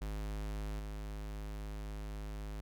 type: tone with level steps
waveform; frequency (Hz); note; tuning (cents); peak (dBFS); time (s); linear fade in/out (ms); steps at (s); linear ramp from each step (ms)
square; 51.91; G#1; 0; -38 / -41; 0.01-2.61; 10; 0.79; 10
effects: none